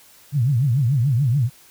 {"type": "tone with vibrato", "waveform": "sine", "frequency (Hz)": 129.6, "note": "C3", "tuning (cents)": -16, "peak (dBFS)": -15, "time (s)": [0.32, 1.5], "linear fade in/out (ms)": 50, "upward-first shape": "triangle", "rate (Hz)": 6.9, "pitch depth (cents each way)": 290, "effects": ["white hiss -50 dBFS RMS until 1.7 s"]}